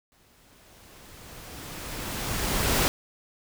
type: noise with exponential growth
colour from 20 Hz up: pink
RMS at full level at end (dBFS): -22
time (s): 0.12-2.88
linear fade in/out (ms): 0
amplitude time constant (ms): 600
effects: none